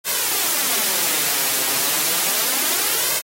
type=noise with flanger; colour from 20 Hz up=white; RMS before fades=-20 dBFS; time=0.04-3.22 s; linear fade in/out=50 ms; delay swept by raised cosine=1.9 to 7.5 ms; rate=0.32 Hz; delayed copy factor=+0.6; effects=high-pass 200 Hz 12 dB/octave + AAC 48 kbps